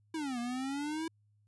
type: exponential two-way sweep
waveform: square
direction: down then up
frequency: 329.9 to 235.1 to 329.9 Hz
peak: -35 dBFS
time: 0.14-1.08 s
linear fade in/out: 5 ms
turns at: 0.39 s
effects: added 104 Hz sine -66 dBFS peak until 1.47 s + resampled to 24000 Hz